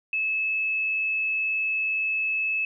sine tone, 2601 Hz, E7, 24 cents flat, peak -23 dBFS, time 0.13-2.65 s, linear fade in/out 2 ms, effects none

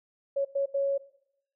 sine tone bursts at uneven times, 554.4 Hz, C#5, in tune, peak -24 dBFS, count 3, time 0.36-0.45 / 0.55-0.66 / 0.74-0.98 s, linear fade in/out 10 ms, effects noise-tail reverb RT60 0.7 s tail -17 dB re dry

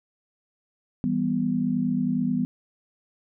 sine chord, E minor, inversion none, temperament just, 164.81 / 197.78 / 247.2 Hz, E3 / G3 / B3, 0 / +16 / +2 cents, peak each -29 / -27 / -24 dBFS, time 1.04-2.45 s, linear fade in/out 0 ms, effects none

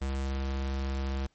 square tone, 67.5 Hz, C#2, 45 cents flat, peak -30 dBFS, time 0.01-1.27 s, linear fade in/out 10 ms, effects pink hiss -71 dBFS RMS until 1.34 s + MP3 32 kbps

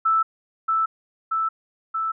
sine tone with echo, 1318.5 Hz, E6, in tune, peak -16 dBFS, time 0.05-0.23 s, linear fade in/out 10 ms, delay 630 ms, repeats 3, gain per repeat -2 dB, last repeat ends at 2.12 s, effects none

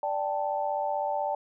sine chord, D suspended fourth, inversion none, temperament equal, 587.3 / 784 / 880 Hz, D5 / G5 / A5, 0 / 0 / 0 cents, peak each -31 dBFS, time 0.03-1.35 s, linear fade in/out 2 ms, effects none

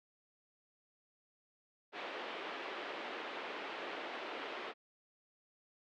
pink band-pass noise, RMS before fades -44 dBFS, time 1.92-4.74 s, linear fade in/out 50 ms, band 330 to 3300 Hz, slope 24 dB/octave, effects none

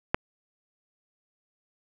click, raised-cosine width 0.5 ms, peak -6 dBFS, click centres 0.145 s, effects none

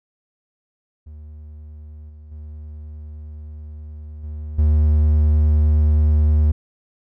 triangle tone with level steps, 75.8 Hz, D#2, 45 cents flat, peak -33 / -36 / -30 / -25 / -10 dBFS, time 1.06-6.52 s, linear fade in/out 10 ms, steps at 2.09 / 2.31 / 4.23 / 4.58 s, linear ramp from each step 10 ms, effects none

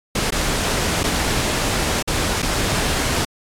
pink noise with dropouts, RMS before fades -20 dBFS, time 0.15-3.25 s, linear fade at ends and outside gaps 5 ms, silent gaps 0.306-0.321 / 1.034-1.038 / 2.026-2.075 / 2.421-2.426 s, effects low-pass 10000 Hz 12 dB/octave + AAC 64 kbps

